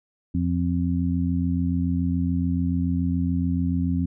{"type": "harmonic tone", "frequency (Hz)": 87, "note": "F2", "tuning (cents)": -6, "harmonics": [1, 2, 3], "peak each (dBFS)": [-25, -25, -25], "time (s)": [0.34, 4.06], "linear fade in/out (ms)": 10, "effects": []}